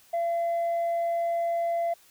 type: tone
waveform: sine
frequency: 680 Hz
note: F5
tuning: 46 cents flat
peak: -22 dBFS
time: 0.13-1.94 s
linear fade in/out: 10 ms
effects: tanh soft clip ceiling -23 dBFS + white hiss -58 dBFS RMS until 2.1 s